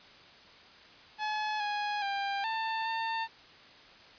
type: tone with pitch steps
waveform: sawtooth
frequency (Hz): 853 / 830 / 796 / 893 / 902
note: G#5 / G#5 / G5 / A5 / A5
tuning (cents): +46 / -1 / +26 / +25 / +43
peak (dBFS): -27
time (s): 1.18-3.28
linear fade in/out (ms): 50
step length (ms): 420
effects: white hiss -54 dBFS RMS until 4.18 s + resampled to 11025 Hz